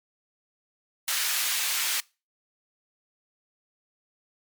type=high-pass noise; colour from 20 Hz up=pink; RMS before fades=-27 dBFS; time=1.08-2 s; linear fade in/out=0 ms; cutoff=2000 Hz; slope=12 dB/octave; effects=noise-tail reverb RT60 0.3 s tail -24 dB re dry + MP3 96 kbps